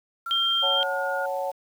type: tone with pitch glide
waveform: sine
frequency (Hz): 1366 to 1433.1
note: F6 to F6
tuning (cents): -39 to +44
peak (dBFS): -29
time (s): 0.26-1.26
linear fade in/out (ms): 5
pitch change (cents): +83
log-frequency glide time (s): 0.75-0.82
type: tone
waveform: sine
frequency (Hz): 3180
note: G7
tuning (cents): +24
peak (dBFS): -21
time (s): 0.31-0.83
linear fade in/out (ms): 0
type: chord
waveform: sine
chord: F# minor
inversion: second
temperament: equal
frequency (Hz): 554.4 / 740 / 880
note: C#5 / F#5 / A5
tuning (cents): 0 / 0 / 0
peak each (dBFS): -28 / -31 / -32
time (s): 0.62-1.52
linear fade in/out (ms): 20
effects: 8-bit

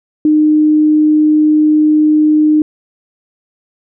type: tone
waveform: sine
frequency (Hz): 305.4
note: D#4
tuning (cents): -32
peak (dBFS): -6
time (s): 0.25-2.62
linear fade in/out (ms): 2
effects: none

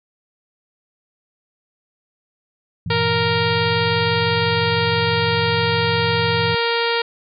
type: chord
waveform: sine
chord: E diminished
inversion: first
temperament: just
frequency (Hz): 98.89 / 118.67 / 164.81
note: G2 / Bb2 / E3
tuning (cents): +16 / +31 / 0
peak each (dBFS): -26 / -26 / -25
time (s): 2.86-6.55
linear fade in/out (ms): 5
type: harmonic tone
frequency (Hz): 466.2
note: A#4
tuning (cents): 0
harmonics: 1 / 2 / 3 / 4 / 5 / 6 / 7 / 8 / 9 / 10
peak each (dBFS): -21 / -24 / -26 / -27 / -28 / -29 / -29 / -30 / -31 / -31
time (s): 2.9-7.02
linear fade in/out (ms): 5
effects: none

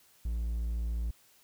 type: tone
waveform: triangle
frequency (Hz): 57.2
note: A#1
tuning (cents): -32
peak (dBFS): -28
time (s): 0.25-1.11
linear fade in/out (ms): 5
effects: white hiss -63 dBFS RMS until 1.43 s

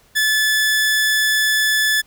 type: tone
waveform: sawtooth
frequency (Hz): 1732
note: A6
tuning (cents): -28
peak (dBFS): -11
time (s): 0.15-2.02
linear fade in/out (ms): 20
effects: pink hiss -54 dBFS RMS until 2.06 s

